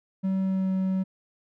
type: tone with pitch glide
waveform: triangle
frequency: 190.8 to 188.94 Hz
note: G3 to F#3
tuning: -47 to +37 cents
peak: -21 dBFS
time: 0.23-1.04 s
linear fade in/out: 20 ms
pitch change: -16 cents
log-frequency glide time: 0.41-0.72 s
effects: none